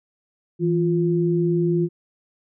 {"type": "tone pair together", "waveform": "sine", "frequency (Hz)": [164.81, 349.2], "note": ["E3", "F4"], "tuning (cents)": [0, 0], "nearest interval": "octave + minor second", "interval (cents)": 1300, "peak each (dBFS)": -20, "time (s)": [0.59, 1.89], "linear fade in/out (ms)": 50, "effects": []}